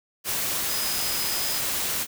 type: tone in noise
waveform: sine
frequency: 5030 Hz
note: D#8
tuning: 18 cents sharp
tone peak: -32 dBFS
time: 0.67-1.62 s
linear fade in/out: 50 ms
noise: white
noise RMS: -27 dBFS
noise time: 0.24-2.07 s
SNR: -8 dB
effects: none